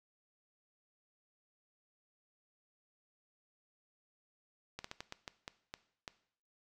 slowing click train, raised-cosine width 0.2 ms, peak -25 dBFS, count 9, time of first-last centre 4.79-6.078 s, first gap 54 ms, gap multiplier 1.3, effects noise-tail reverb RT60 0.6 s tail -17 dB re dry

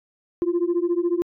sine beating tone pair, 340 / 354 Hz, F4 / F4, -46 / +23 cents, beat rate 14 Hz, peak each -21 dBFS, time 0.42-1.22 s, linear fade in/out 0 ms, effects tanh soft clip ceiling -15 dBFS

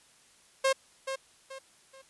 sawtooth tone with echo, 535 Hz, C5, 38 cents sharp, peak -19 dBFS, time 0.64-0.73 s, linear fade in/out 10 ms, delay 430 ms, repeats 3, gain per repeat -9 dB, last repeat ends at 2.02 s, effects white hiss -61 dBFS RMS until 2.09 s + resampled to 24000 Hz

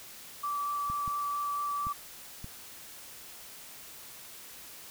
sine tone with vibrato, 1159 Hz, D6, 23 cents flat, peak -30 dBFS, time 0.43-1.93 s, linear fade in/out 10 ms, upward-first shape sine, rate 4.4 Hz, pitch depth 9 cents each way
clicks, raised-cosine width 5 ms, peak -29 dBFS, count 4, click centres 0.9 / 1.078 / 1.869 / 2.444 s
effects white hiss -48 dBFS RMS until 4.9 s

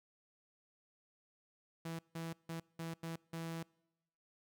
sawtooth tone bursts at uneven times, 164.81 Hz, E3, in tune, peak -37 dBFS, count 6, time 1.85-1.99 / 2.15-2.33 / 2.49-2.6 / 2.79-2.94 / 3.03-3.16 / 3.33-3.63 s, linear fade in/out 5 ms, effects noise-tail reverb RT60 0.9 s tail -26 dB re dry

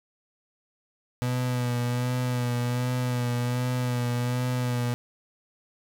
35% pulse tone with vibrato, 123.4 Hz, B2, 1 cent flat, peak -23 dBFS, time 1.22-4.94 s, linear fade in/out 0 ms, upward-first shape sine, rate 1.3 Hz, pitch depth 32 cents each way, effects none

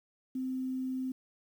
sine tone with quantisation, 259.3 Hz, C4, 15 cents flat, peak -32 dBFS, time 0.35-1.12 s, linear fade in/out 5 ms, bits 10, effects none

